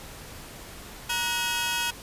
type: tone cluster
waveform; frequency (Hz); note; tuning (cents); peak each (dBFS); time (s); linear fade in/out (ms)
sawtooth; 944 / 1472 / 2552 / 3282; A#5 / F#6 / D#7 / G#7; +22 / -9 / +43 / -21; -28; 1.09-1.91; 10
effects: pink hiss -43 dBFS RMS until 2.02 s + resampled to 32000 Hz